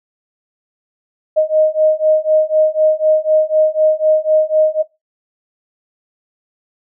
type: beating tone pair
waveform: sine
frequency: 620 / 624 Hz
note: D#5 / D#5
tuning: -6 / +5 cents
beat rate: 4 Hz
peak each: -13 dBFS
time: 1.36-4.83 s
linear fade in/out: 20 ms
effects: noise-tail reverb RT60 0.2 s tail -17 dB re dry